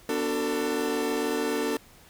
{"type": "chord", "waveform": "40% pulse", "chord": "B minor seventh", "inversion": "none", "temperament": "equal with one note detuned", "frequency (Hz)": [246.9, 293.7, 370, 447.9], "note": ["B3", "D4", "F#4", "A4"], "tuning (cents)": [0, 0, 0, 31], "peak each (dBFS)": [-33, -30, -33, -28], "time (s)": [0.09, 1.77], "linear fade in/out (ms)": 2, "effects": ["pink hiss -54 dBFS RMS until 2.09 s"]}